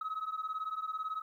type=beating tone pair; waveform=sine; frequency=1268 / 1286 Hz; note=D#6 / E6; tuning=+32 / -43 cents; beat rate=18 Hz; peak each=-37 / -36 dBFS; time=0.01-1.22 s; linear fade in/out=5 ms; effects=tanh soft clip ceiling -31 dBFS + 12-bit